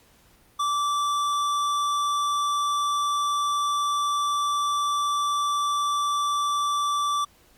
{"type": "tone with hard clipping", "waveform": "triangle", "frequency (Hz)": 1164, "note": "D6", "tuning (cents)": -16, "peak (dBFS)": -24, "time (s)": [0.59, 7.25], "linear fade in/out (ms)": 10, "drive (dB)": 17, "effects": ["pink hiss -58 dBFS RMS until 7.57 s", "Opus 48 kbps"]}